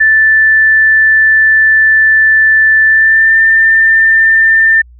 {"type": "tone with pitch glide", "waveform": "sine", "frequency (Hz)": [1760, 1791.8], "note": ["A6", "A6"], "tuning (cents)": [0, 31], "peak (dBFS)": -4, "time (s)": [0, 4.82], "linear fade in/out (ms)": 10, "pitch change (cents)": 31, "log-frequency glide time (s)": [2.85, 3.37], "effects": ["added 60 Hz sine -35 dBFS peak until 4.99 s"]}